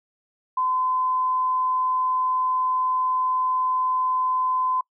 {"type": "tone", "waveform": "sine", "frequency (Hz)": 1022, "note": "C6", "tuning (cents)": -41, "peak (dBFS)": -20, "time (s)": [0.57, 4.81], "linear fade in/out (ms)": 5, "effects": ["noise-tail reverb RT60 0.1 s tail -25 dB re dry"]}